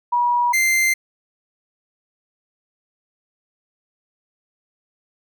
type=tone pair in turn; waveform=sine / 45% pulse; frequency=965 / 2087 Hz; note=B5 / C7; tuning=-40 / -5 cents; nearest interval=octave + minor second; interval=1335 cents; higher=second; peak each=-15 dBFS; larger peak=neither; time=0.12-0.53 / 0.53-0.94 s; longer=neither; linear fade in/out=10 ms; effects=none